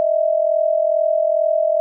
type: tone pair together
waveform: sine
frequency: 617.7 / 660 Hz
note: D#5 / E5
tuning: -13 / +2 cents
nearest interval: minor second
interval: 115 cents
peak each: -17 dBFS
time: 0-1.8 s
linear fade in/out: 0 ms
effects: none